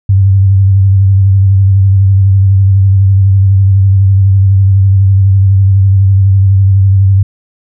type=tone with vibrato; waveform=sine; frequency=97.1 Hz; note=G2; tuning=16 cents flat; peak=-3 dBFS; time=0.09-7.23 s; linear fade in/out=5 ms; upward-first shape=sine; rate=12 Hz; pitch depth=40 cents each way; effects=none

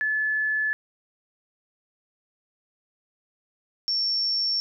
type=tone pair in turn; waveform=sine; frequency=1727 / 5453 Hz; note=A6 / F8; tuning=-33 / -42 cents; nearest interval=octave + minor sixth; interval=1991 cents; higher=second; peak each=-22 / -22 dBFS; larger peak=neither; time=0.01-0.73 / 3.88-4.6 s; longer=neither; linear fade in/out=0 ms; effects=none

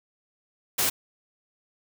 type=noise; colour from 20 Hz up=white; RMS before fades=-24 dBFS; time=0.78-0.9 s; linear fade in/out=10 ms; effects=none

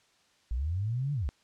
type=linear two-way sweep; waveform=sine; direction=up then down; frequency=53.4 to 148.4 to 53.4 Hz; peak=-28 dBFS; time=0.51-1.29 s; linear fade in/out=0 ms; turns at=1.13 s; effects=white hiss -66 dBFS RMS until 1.43 s + low-pass 6000 Hz 12 dB/octave

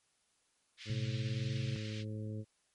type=band-pass noise; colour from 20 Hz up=white; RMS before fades=-50 dBFS; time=0.77-2.05 s; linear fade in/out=50 ms; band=1800 to 4400 Hz; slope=24 dB/octave
type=harmonic tone; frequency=107.5 Hz; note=A2; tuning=40 cents flat; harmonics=1 / 2 / 3 / 4 / 5; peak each=-39 / -45 / -49 / -51 / -53 dBFS; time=0.85-2.45 s; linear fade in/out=50 ms
type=tone with pitch glide; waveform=sine; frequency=125.1 to 130.11 Hz; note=B2 to C3; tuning=+23 to -9 cents; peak=-35 dBFS; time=0.9-1.76 s; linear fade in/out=0 ms; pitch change=+68 cents; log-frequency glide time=1.3-1.49 s
effects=white hiss -75 dBFS RMS until 2.74 s + MP3 48 kbps

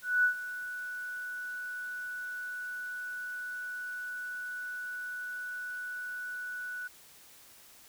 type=tone with ADSR envelope; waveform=sine; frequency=1480 Hz; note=F#6; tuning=in tune; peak=-21 dBFS; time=0.02-6.88 s; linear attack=220 ms; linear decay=98 ms; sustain=-15 dB; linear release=12 ms; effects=white hiss -56 dBFS RMS until 7.88 s

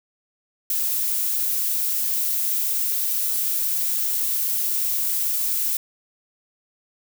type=noise; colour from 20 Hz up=violet; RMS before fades=-23 dBFS; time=0.7-5.77 s; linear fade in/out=2 ms; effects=none

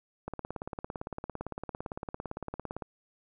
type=click train; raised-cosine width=1 ms; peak=-22 dBFS; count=46; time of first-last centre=0.28-2.822 s; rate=17.7 Hz; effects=none

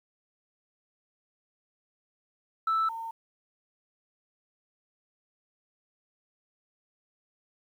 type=tone pair in turn; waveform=sine; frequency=1318.5 / 909 Hz; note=E6 / A#5; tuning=0 / -44 cents; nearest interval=tritone; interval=644 cents; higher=first; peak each=-22 / -34 dBFS; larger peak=first; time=2.67-2.89 / 2.89-3.11 s; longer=neither; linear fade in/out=5 ms; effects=tanh soft clip ceiling -21 dBFS + 10-bit

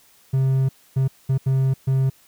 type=tone bursts at uneven times; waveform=triangle; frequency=133.1 Hz; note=C3; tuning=30 cents sharp; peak=-14 dBFS; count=5; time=0.33-0.69 / 0.96-1.08 / 1.29-1.38 / 1.46-1.74 / 1.87-2.1 s; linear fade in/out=10 ms; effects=white hiss -55 dBFS RMS until 2.27 s

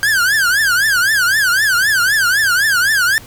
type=tone with vibrato; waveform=45% pulse; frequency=1575 Hz; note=G6; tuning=8 cents sharp; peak=-11 dBFS; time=0.03-3.18 s; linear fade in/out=0 ms; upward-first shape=triangle; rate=3.9 Hz; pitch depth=240 cents each way; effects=added 109 Hz sine -41 dBFS peak until 3.26 s + pink hiss -39 dBFS RMS until 3.26 s

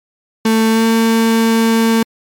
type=tone with pitch glide; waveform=35% pulse; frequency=222.6 to 226.2 Hz; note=A3 to A3; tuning=+20 to +48 cents; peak=-8 dBFS; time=0.45-2.03 s; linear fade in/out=5 ms; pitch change=+28 cents; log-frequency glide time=0.69-0.88 s; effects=MP3 96 kbps

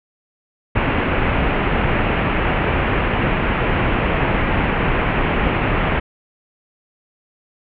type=low-pass noise; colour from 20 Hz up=pink; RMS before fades=-18 dBFS; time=0.75-6 s; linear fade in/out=10 ms; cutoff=2800 Hz; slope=48 dB/octave; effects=none

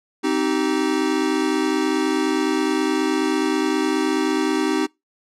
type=chord; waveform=square; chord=C minor; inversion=none; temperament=equal with one note detuned; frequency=261.6 / 311.1 / 385.7 Hz; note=C4 / Eb4 / G4; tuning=0 / 0 / -28 cents; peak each=-25 / -22 / -24 dBFS; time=0.23-4.87 s; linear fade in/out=20 ms; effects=noise-tail reverb RT60 0.2 s tail -25 dB re dry + low-pass 8000 Hz 12 dB/octave

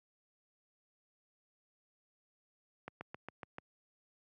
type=slowing click train; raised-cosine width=0.5 ms; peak=-28 dBFS; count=6; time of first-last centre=2.88-3.584 s; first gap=130 ms; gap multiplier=1.04; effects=high-pass 100 Hz 12 dB/octave

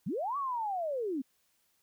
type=linear two-way sweep; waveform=sine; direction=up then down; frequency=134.3 to 1157 to 246.3 Hz; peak=-31 dBFS; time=0.06-1.22 s; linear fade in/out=10 ms; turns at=0.37 s; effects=white hiss -73 dBFS RMS until 1.82 s

